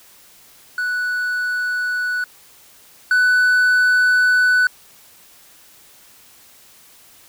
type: tone pair in turn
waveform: triangle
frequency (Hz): 1480 / 1492.9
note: F#6 / F#6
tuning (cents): 0 / +15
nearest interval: unison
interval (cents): 15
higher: second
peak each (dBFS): -17 / -10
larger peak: second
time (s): 0.78-2.24 / 3.11-4.67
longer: second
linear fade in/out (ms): 2
effects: white hiss -48 dBFS RMS until 7.28 s